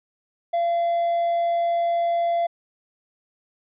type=tone with hard clipping; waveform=triangle; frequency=684 Hz; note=F5; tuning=36 cents flat; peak=-20 dBFS; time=0.53-2.47 s; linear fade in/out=10 ms; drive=5 dB; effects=resampled to 8000 Hz